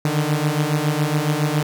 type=beating tone pair; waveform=sawtooth; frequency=146.83 / 154.03 Hz; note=D3 / D#3; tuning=0 / -17 cents; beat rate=7.2 Hz; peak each=-17 dBFS; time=0.05-1.63 s; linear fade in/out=2 ms; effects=none